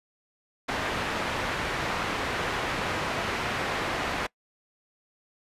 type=low-pass noise; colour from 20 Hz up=white; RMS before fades=-30 dBFS; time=0.68-4.27 s; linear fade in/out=10 ms; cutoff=1900 Hz; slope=12 dB/octave; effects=noise-tail reverb RT60 0.1 s tail -23 dB re dry + resampled to 32000 Hz